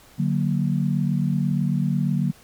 sine chord, D augmented, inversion none, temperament equal, 146.83 / 185 / 233.1 Hz, D3 / F#3 / A#3, 0 / 0 / 0 cents, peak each -22 / -23 / -26 dBFS, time 0.18-2.32 s, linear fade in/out 20 ms, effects pink hiss -51 dBFS RMS until 2.43 s + MP3 96 kbps

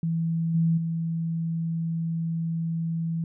sine tone with level steps, 164.81 Hz, E3, in tune, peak -23 / -19 / -25 dBFS, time 0.03-3.24 s, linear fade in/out 2 ms, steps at 0.54 / 0.77 s, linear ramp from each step 10 ms, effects none

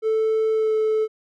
triangle tone with pitch glide, 440 to 435.4 Hz, A4 to A4, 0 to -18 cents, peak -15 dBFS, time 0.02-1.08 s, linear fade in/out 50 ms, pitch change -18 cents, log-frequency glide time 0.52-0.74 s, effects tanh soft clip ceiling -12 dBFS

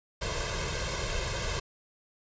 pink noise with comb filter, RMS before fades -32 dBFS, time 0.21-1.6 s, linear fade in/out 10 ms, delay 1.9 ms, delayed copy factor +0.85, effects resampled to 16000 Hz

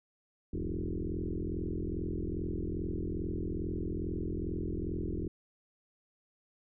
sine tone with frequency modulation, 138.59 Hz, C#3, in tune, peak -32 dBFS, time 0.53-5.28 s, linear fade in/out 5 ms, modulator 42.4 Hz, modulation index 5.8, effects none

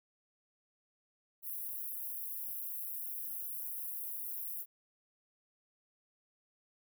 white high-pass noise, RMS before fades -41 dBFS, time 1.42-4.66 s, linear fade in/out 50 ms, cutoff 11000 Hz, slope 48 dB/octave, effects none

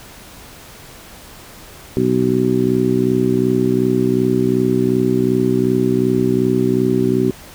harmonic tone, 62.7 Hz, B1, 27 cents sharp, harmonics 2 / 3 / 4 / 5 / 6, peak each -22 / -21 / -18 / -21 / -17 dBFS, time 1.97-7.31 s, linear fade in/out 0 ms, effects pink hiss -39 dBFS RMS until 7.54 s

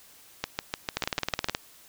two click trains, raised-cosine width 0.2 ms, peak -10 / -9 dBFS, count 8 / 12, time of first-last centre 0.44-1.486 / 0.97-1.549 s, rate 6.69 / 19 Hz, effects white hiss -54 dBFS RMS until 1.88 s

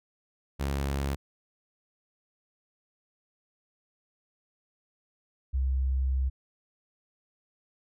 sawtooth / sine tone pair in turn, 69.3 / 65.71 Hz, C#2 / C2, 0 / +8 cents, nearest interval minor second, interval 92 cents, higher first, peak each -24 dBFS, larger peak neither, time 0.59-1.16 / 5.53-6.3 s, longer second, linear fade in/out 20 ms, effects none

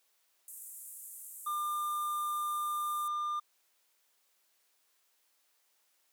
pink band-pass noise, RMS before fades -48 dBFS, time 0.48-3.08 s, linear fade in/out 2 ms, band 7900 to 15000 Hz, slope 48 dB/octave
triangle tone, 1200 Hz, D6, 37 cents sharp, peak -30 dBFS, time 1.46-3.4 s, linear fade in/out 10 ms
effects white hiss -73 dBFS RMS until 6.12 s + high-pass 400 Hz 12 dB/octave

